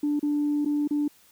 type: tone with dropouts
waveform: sine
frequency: 293.7 Hz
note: D4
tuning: in tune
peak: -21 dBFS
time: 0.03-1.08 s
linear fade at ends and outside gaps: 5 ms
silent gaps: 0.195-0.228 / 0.649-0.658 / 0.876-0.908 s
effects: tanh soft clip ceiling -18 dBFS + white hiss -58 dBFS RMS until 1.31 s